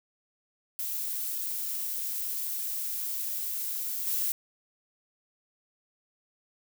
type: noise with level steps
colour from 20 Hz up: violet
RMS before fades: -33 / -29 dBFS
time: 0.79-4.32 s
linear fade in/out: 0 ms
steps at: 4.07 s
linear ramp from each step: 2 ms
effects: none